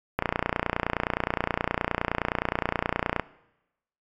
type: click train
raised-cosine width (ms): 0.5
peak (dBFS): -8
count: 90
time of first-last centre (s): 0.19-3.197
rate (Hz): 29.6
effects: noise-tail reverb RT60 0.9 s tail -19 dB re dry + MP3 96 kbps